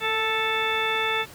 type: harmonic tone with a mistuned harmonic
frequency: 440 Hz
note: A4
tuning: in tune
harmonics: 1 / 2 / 3 / 4 / 5 / 6 / 8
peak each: -30 / -30 / -30 / -30 / -30 / -30 / -30 dBFS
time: 0-1.26 s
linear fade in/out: 50 ms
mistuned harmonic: 1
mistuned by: +21 cents
effects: pink hiss -45 dBFS RMS until 1.34 s + high-pass 80 Hz 12 dB/octave